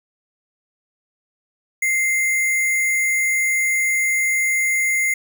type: tone with sample-and-hold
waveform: sine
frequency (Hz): 2093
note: C7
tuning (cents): 0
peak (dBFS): -16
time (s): 1.82-5.14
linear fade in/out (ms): 5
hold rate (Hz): 8820
effects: none